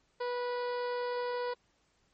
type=harmonic tone; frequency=489.7 Hz; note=B4; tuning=15 cents flat; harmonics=1 / 2 / 3 / 4 / 5 / 6 / 7 / 8 / 9 / 10; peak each=-33 / -38 / -45 / -49 / -55 / -57 / -56 / -57 / -53 / -55 dBFS; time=0.2-1.54 s; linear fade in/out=10 ms; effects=pink hiss -72 dBFS RMS until 2.13 s + MP3 32 kbps